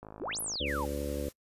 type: click train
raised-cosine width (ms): 1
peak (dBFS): -31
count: 29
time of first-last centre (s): 0.03-0.556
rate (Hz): 53.2
type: exponential two-way sweep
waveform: sine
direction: up then down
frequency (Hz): 212.4 to 11900 to 756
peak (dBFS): -33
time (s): 0.2-0.86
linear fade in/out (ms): 20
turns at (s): 0.4
type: harmonic tone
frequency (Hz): 71.8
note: D2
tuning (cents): -39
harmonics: 1 / 2 / 3 / 4 / 5 / 6 / 7 / 8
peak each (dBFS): -37 / -47 / -43 / -39 / -42 / -45 / -38 / -41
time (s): 0.6-1.29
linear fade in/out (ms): 5
type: noise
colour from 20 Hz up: white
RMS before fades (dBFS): -48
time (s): 0.65-1.33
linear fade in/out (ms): 50
effects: noise-tail reverb RT60 0.1 s tail -25 dB re dry + resampled to 32000 Hz